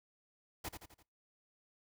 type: noise with echo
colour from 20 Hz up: pink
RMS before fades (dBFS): -41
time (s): 0.64-0.69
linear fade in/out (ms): 10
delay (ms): 85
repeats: 4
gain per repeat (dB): -6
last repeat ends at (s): 1.03
effects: noise-tail reverb RT60 0.3 s tail -24 dB re dry